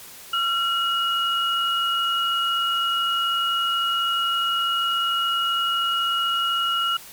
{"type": "tone pair together", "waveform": "sine", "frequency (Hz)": [1366, 2891], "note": ["F6", "F#7"], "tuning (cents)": [-39, -41], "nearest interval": "octave + minor second", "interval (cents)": 1298, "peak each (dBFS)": [-22, -23], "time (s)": [0.33, 6.97], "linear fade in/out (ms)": 5, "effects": ["white hiss -42 dBFS RMS until 7.12 s", "MP3 96 kbps"]}